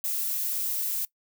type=noise; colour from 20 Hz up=violet; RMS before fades=-29 dBFS; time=0.04-1.05 s; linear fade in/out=2 ms; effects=noise-tail reverb RT60 0.1 s tail -21 dB re dry